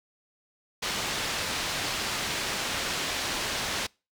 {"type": "low-pass noise", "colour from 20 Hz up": "white", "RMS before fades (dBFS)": -31, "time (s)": [0.82, 3.87], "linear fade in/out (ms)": 10, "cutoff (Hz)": 4700, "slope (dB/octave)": 12, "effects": ["noise-tail reverb RT60 0.3 s tail -26 dB re dry"]}